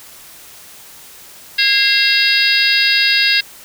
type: harmonic tone with a mistuned harmonic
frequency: 544 Hz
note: C#5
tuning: 33 cents flat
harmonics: 3 / 4 / 5 / 6 / 7 / 8 / 9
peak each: -18 / -19 / -17 / -23 / -18 / -20 / -17 dBFS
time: 1.58-3.41 s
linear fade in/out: 10 ms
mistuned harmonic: 4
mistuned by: -69 cents
effects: white hiss -39 dBFS RMS until 3.64 s